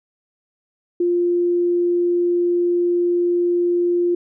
sine tone, 349.8 Hz, F4, 3 cents sharp, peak -15 dBFS, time 1-4.15 s, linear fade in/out 5 ms, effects none

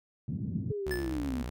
pink band-pass noise, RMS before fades -34 dBFS, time 0.28-0.72 s, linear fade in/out 2 ms, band 110 to 210 Hz, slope 24 dB/octave
sine linear sweep, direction down, 427.1 to 233.1 Hz, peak -32 dBFS, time 0.7-1.43 s, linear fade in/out 10 ms
sawtooth tone with vibrato, 65.41 Hz, C2, in tune, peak -31 dBFS, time 0.86-1.5 s, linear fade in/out 10 ms, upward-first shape square, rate 8.1 Hz, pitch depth 150 cents each way
square tone with exponential decay, 1742 Hz, A6, 18 cents flat, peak -32 dBFS, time 0.91-1.19 s, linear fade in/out 2 ms, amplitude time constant 59 ms
effects none

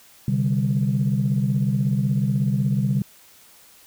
sine chord, C suspended second, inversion none, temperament just, 130.81 / 147.16 / 196.22 Hz, C3 / D3 / G3, 0 / +4 / +2 cents, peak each -21 / -23 / -22 dBFS, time 0.28-3.02 s, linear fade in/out 2 ms, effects tanh soft clip ceiling -11 dBFS + white hiss -51 dBFS RMS until 3.86 s

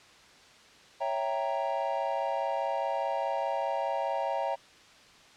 triangle chord, C# diminished seventh, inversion none, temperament equal, 554.4 / 659.3 / 784 / 932.3 Hz, C#5 / E5 / G5 / Bb5, 0 / 0 / 0 / 0 cents, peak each -32 dBFS, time 1-4.56 s, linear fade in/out 20 ms, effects white hiss -55 dBFS RMS until 5.36 s + low-pass 5000 Hz 12 dB/octave

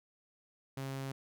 sawtooth tone, 135.1 Hz, C#3, 44 cents flat, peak -34 dBFS, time 0.77-1.12 s, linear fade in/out 5 ms, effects none

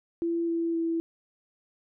sine tone with pitch steps, 337 / 333.9 / 330.8 Hz, E4 / E4 / E4, +38 / +22 / +6 cents, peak -25 dBFS, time 0.22-1 s, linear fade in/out 0 ms, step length 260 ms, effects none

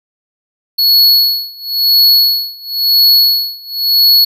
square tone with tremolo, 4373 Hz, C#8, 24 cents flat, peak -5 dBFS, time 0.78-4.25 s, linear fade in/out 10 ms, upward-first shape sine, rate 0.97 Hz, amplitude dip 95%, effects none

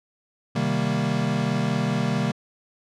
square chord, C minor seventh, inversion none, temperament equal, 130.81 / 155.56 / 196 / 233.1 Hz, C3 / Eb3 / G3 / Bb3, 0 / 0 / 0 / 0 cents, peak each -28 dBFS, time 0.55-2.32 s, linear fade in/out 10 ms, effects low-pass 6000 Hz 12 dB/octave

